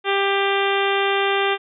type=harmonic tone; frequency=395.5 Hz; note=G4; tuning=15 cents sharp; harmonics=1 / 2 / 3 / 4 / 5 / 6 / 7 / 8 / 9; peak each=-21 / -24 / -26 / -27 / -28 / -29 / -29 / -30 / -31 dBFS; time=0.04-1.58 s; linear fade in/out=50 ms; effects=none